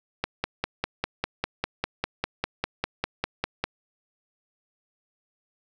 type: click train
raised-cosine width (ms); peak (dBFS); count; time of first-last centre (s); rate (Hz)
0.3; -9; 18; 0.24-3.64; 5
effects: none